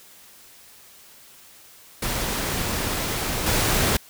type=noise with level steps; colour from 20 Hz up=pink; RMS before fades=-26 / -21 dBFS; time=2.02-3.97 s; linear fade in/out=5 ms; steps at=3.46 s; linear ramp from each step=10 ms; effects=white hiss -49 dBFS RMS until 4.09 s